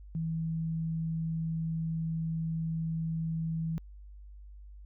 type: tone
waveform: sine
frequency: 162.3 Hz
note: E3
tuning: 27 cents flat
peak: -30 dBFS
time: 0.15-3.78 s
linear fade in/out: 0 ms
effects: added 50 Hz sine -46 dBFS peak until 4.85 s